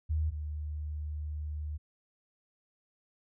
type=tone pair in turn; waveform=sine; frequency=77.78 / 75.48 Hz; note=D#2 / D2; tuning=0 / +48 cents; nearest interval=minor second; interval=52 cents; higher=first; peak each=-27 / -34 dBFS; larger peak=first; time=0.09-0.31 / 0.31-1.78 s; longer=second; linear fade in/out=20 ms; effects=none